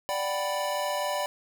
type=chord; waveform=square; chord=G major seventh; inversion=second; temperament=equal; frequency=587.3 / 740 / 784 / 987.8 Hz; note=D5 / F#5 / G5 / B5; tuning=0 / 0 / 0 / 0 cents; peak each=-31 / -37 / -37 / -33 dBFS; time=0.09-1.26 s; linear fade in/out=0 ms; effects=9-bit